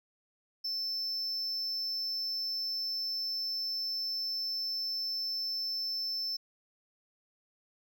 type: tone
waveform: triangle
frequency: 5300 Hz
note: E8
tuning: 9 cents sharp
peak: -31 dBFS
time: 0.64-6.37 s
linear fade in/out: 10 ms
effects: none